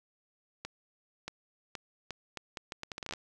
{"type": "accelerating click train", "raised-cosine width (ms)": 0.2, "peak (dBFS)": -21, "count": 16, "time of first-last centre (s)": [0.65, 3.136], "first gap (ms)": 630, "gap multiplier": 0.75, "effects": []}